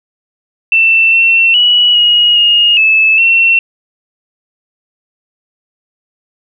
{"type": "tone with pitch steps", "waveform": "sine", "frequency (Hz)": [2675, 2703, 2932, 2890, 2855, 2612, 2710], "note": ["E7", "E7", "F#7", "F#7", "F7", "E7", "E7"], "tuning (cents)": [25, 43, -16, -41, 37, -17, 47], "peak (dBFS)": -5, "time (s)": [0.72, 3.59], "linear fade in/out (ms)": 2, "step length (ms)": 410, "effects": []}